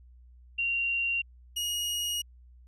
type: tone pair in turn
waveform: sine / sawtooth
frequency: 2762 / 2881 Hz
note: F7 / F#7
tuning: -20 / -47 cents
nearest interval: minor second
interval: 73 cents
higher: second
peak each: -26 dBFS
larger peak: neither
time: 0.58-1.22 / 1.56-2.22 s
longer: second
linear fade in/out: 10 ms
effects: added 61 Hz sine -51 dBFS peak until 2.67 s + resampled to 32000 Hz